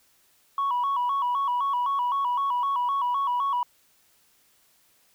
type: tone with vibrato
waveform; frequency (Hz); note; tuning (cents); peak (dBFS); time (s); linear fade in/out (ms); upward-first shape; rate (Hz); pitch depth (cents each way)
sine; 1041; C6; -9; -21; 0.58-3.63; 2; square; 3.9; 110
effects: tanh soft clip ceiling -20 dBFS + white hiss -63 dBFS RMS until 5.14 s